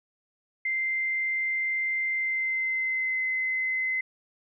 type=tone with pitch glide; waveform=sine; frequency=2086 to 2050 Hz; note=C7 to C7; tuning=-6 to -36 cents; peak=-25 dBFS; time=0.65-4.01 s; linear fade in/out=5 ms; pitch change=-30 cents; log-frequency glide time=2.12-3.24 s; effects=none